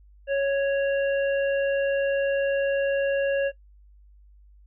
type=harmonic tone; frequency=554 Hz; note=C#5; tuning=1 cent flat; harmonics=1 / 3 / 5; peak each=-21 / -31 / -35 dBFS; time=0.27-3.52 s; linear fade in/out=50 ms; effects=noise-tail reverb RT60 0.1 s tail -18 dB re dry + added 50 Hz sine -50 dBFS peak until 4.66 s